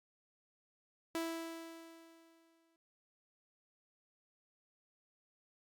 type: tone with exponential decay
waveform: sawtooth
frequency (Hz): 329.6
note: E4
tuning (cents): 0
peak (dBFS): -31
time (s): 1.15-2.76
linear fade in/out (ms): 1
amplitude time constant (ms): 350
effects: Opus 48 kbps